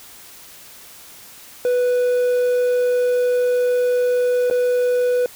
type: tone with dropouts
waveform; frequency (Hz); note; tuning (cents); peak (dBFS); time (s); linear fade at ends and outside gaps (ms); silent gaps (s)
triangle; 493.9; B4; 0; -13; 1.65-5.26; 1; 4.5-4.51
effects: white hiss -42 dBFS RMS until 5.35 s